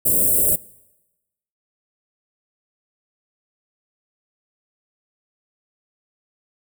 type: band-stop noise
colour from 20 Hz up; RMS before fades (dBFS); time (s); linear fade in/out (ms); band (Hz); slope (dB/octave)
white; -17; 0.05-0.56; 10; 650 to 7900; 96
effects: noise-tail reverb RT60 1.0 s tail -22 dB re dry